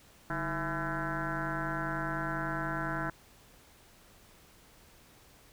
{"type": "tone with frequency modulation", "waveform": "sine", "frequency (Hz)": 835, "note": "G#5", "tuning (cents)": 9, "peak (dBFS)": -31, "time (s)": [0.3, 3.1], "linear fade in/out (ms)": 2, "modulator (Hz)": 172, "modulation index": 4.9, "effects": ["pink hiss -59 dBFS RMS until 5.52 s"]}